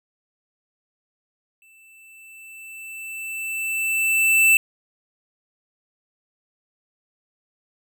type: tone with exponential growth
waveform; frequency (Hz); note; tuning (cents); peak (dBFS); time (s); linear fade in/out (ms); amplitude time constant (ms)
square; 2655; E7; +12; -12; 1.62-4.57; 1; 640
effects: none